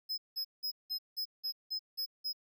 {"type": "tone bursts", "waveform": "square", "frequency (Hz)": 5100, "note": "D#8", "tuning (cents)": 42, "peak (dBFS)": -34, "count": 9, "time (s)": [0.09, 2.331], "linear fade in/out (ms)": 20, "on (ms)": 89, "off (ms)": 180, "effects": []}